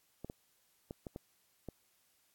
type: clicks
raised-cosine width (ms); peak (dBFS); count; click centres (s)
2; -29; 6; 0.246 / 0.299 / 0.909 / 1.068 / 1.161 / 1.687
effects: white hiss -73 dBFS RMS until 2.34 s + AAC 64 kbps